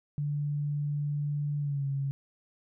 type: tone with pitch glide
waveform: sine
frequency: 146.1 to 138.14 Hz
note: D3 to C#3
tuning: -9 to -6 cents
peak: -28 dBFS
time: 0.18-2.11 s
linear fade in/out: 0 ms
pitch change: -97 cents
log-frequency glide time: 1.59-1.86 s
effects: none